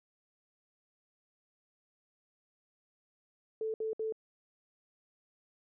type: tone bursts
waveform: sine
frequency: 440 Hz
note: A4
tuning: in tune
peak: -32 dBFS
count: 3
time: 3.61-4.124 s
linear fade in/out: 2 ms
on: 130 ms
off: 62 ms
effects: none